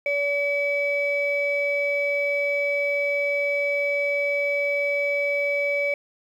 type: tone pair together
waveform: sine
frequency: 571.8 / 2287 Hz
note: D5 / D7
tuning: -46 / -47 cents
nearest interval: 2 octaves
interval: 2399 cents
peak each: -23 dBFS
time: 0.06-5.94 s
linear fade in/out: 2 ms
effects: tanh soft clip ceiling -14 dBFS + 9-bit